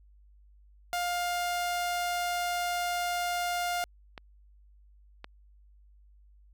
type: tone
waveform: sawtooth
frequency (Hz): 705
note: F5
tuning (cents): +16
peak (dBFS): -25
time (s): 0.93-3.84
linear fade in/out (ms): 0
type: clicks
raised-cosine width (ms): 0.3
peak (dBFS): -25 / -24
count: 2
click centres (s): 4.178 / 5.244
effects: added 50 Hz sine -55 dBFS peak until 6.53 s